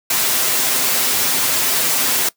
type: noise with comb filter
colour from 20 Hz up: white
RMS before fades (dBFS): -17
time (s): 0.1-2.29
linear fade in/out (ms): 5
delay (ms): 7.7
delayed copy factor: +0.65
effects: noise-tail reverb RT60 0.1 s tail -20 dB re dry + high-pass 150 Hz 12 dB/octave